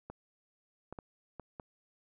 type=clicks; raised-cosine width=1 ms; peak=-29 dBFS; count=5; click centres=0.1 / 0.926 / 0.988 / 1.397 / 1.598 s; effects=none